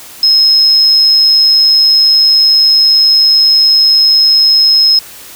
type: tone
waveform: sine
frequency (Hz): 5150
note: E8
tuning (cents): -41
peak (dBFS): -4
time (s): 0.23-4.99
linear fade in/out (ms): 2
effects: white hiss -32 dBFS RMS until 5.35 s